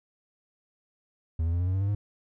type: tone with pitch steps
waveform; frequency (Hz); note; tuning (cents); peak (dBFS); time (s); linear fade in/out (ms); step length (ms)
triangle; 80.9 / 83.7 / 86.61 / 89.61 / 92.72 / 95.93 / 99.25 / 102.7; E2 / E2 / F2 / F2 / F#2 / G2 / G2 / G#2; -32 / +27 / -14 / +45 / +4 / -37 / +22 / -19; -22; 1.39-1.95; 5; 70
effects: none